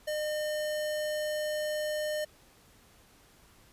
square tone, 607 Hz, D#5, 43 cents flat, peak -31 dBFS, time 0.07-2.25 s, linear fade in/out 10 ms, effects pink hiss -60 dBFS RMS until 3.72 s + resampled to 32000 Hz

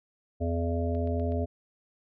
harmonic tone, 84.4 Hz, E2, 41 cents sharp, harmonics 1 / 3 / 5 / 7 / 8, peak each -28 / -33 / -35 / -36 / -37 dBFS, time 0.4-1.46 s, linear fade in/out 20 ms
click train, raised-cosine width 0.3 ms, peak -38 dBFS, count 4, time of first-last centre 0.95-1.321 s, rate 8.08 Hz
effects none

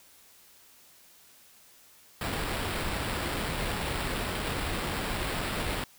pink noise with sample-and-hold, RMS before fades -32 dBFS, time 2.21-5.84 s, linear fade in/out 2 ms, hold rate 6300 Hz, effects white hiss -57 dBFS RMS until 5.98 s

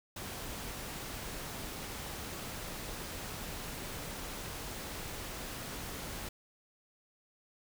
pink noise, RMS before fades -42 dBFS, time 0.16-6.29 s, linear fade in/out 5 ms, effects none

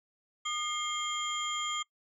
sine tone cluster, 1216 / 2123 / 3206 / 7110 Hz, D#6 / C7 / G7 / A8, -40 / +25 / +38 / +17 cents, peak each -35 / -39 / -34 / -39 dBFS, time 0.45-1.83 s, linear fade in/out 10 ms, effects noise-tail reverb RT60 0.1 s tail -22 dB re dry + tanh soft clip ceiling -21 dBFS

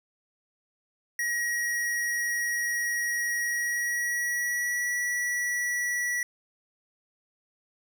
square tone with pitch glide, 1901 to 1943.2 Hz, A#6 to B6, +33 to -29 cents, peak -27 dBFS, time 1.19-6.23 s, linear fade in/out 2 ms, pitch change +38 cents, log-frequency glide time 3.43-4.95 s, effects none

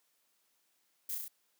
violet noise with echo, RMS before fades -38 dBFS, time 1.09-1.15 s, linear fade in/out 5 ms, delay 33 ms, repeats 4, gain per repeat -2 dB, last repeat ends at 1.282 s, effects white hiss -75 dBFS RMS until 1.59 s + high-pass 200 Hz 12 dB/octave

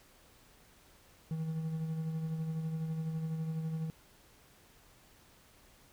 triangle tone with tremolo, 160 Hz, D#3, 49 cents sharp, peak -30 dBFS, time 1.31-3.9 s, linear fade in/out 0 ms, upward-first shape sine, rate 12 Hz, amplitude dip 40%, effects pink hiss -62 dBFS RMS until 5.92 s

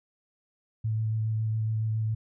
sine tone with vibrato, 110 Hz, A2, in tune, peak -25 dBFS, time 0.84-2.15 s, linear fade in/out 10 ms, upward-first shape square, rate 7.2 Hz, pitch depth 11 cents each way, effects none

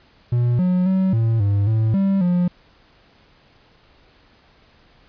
triangle tone with pitch steps, 120.9 / 181.6 / 189.1 / 113.6 / 100.8 / 110.6 / 195.2 / 177.4 Hz, B2 / F#3 / F#3 / A#2 / G2 / A2 / G3 / F3, -36 / -32 / +38 / -44 / +49 / +9 / -7 / +27 cents, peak -13 dBFS, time 0.32-2.48 s, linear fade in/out 5 ms, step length 270 ms, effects pink hiss -54 dBFS RMS until 5.08 s + resampled to 11025 Hz

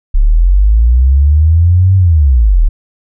sine linear two-way sweep, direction up then down, 33.09 to 96.5 to 33.09 Hz, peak -4 dBFS, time 0.14-2.69 s, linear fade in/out 10 ms, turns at 1.96 s, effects none

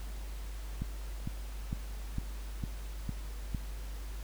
click train, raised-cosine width 5 ms, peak -22 dBFS, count 7, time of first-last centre 0.82-3.547 s, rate 2.2 Hz, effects added 50 Hz sine -38 dBFS peak until 4.23 s + pink hiss -52 dBFS RMS until 4.23 s

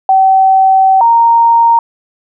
sine tone pair in turn, 766 / 928 Hz, G5 / A#5, -40 / -8 cents, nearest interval minor third, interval 332 cents, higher second, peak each -4 dBFS, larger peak neither, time 0.09-1.01 / 1.01-1.79 s, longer first, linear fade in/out 2 ms, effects none

